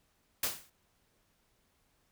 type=noise with exponential decay; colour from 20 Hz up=white; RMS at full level=-28 dBFS; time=0.43-0.7 s; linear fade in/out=5 ms; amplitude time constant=58 ms; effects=pink hiss -73 dBFS RMS until 2.11 s